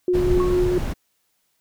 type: tone with tremolo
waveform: sine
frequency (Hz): 360.4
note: F#4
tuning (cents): -45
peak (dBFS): -16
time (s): 0.08-0.78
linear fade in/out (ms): 2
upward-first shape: square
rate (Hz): 4.5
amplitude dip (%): 25
type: noise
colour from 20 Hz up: brown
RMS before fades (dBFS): -24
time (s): 0.13-0.94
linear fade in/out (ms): 20
type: tone with exponential decay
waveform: sine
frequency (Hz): 1100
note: C#6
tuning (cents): -14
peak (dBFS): -24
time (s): 0.4-0.73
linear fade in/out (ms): 0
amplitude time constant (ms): 70
effects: white hiss -69 dBFS RMS until 1.6 s